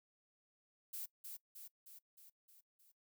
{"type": "noise with echo", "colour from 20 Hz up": "violet", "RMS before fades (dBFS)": -45, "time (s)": [0.93, 1.06], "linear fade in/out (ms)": 10, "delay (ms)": 310, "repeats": 6, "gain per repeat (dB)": -4, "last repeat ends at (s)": 2.92, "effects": ["noise-tail reverb RT60 0.1 s tail -20 dB re dry"]}